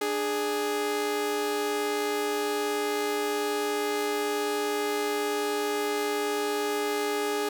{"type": "tone pair together", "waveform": "sawtooth", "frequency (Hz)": [296.5, 415.3], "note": ["D4", "G#4"], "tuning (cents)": [17, 0], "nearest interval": "tritone", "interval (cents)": 583, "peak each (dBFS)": [-30, -23], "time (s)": [0.01, 7.49], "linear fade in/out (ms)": 5, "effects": []}